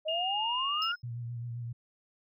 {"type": "exponential sweep", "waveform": "sine", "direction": "up", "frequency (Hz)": [612, 1463], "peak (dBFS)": -31, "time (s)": [0.05, 0.96], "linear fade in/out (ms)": 20}
{"type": "tone", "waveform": "sine", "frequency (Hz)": 2834, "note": "F7", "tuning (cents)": 25, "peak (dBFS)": -31, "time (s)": [0.08, 0.92], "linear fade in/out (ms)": 5}
{"type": "tone with exponential decay", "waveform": "triangle", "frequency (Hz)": 5160, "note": "E8", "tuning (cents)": -38, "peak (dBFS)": -30, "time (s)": [0.82, 1.02], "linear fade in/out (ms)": 1, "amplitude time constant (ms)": 43}
{"type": "tone with vibrato", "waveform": "sine", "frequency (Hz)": 118.8, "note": "A#2", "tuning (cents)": 33, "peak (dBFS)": -35, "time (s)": [1.03, 1.73], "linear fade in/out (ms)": 10, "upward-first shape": "sine", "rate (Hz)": 7.6, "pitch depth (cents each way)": 33}
{"effects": []}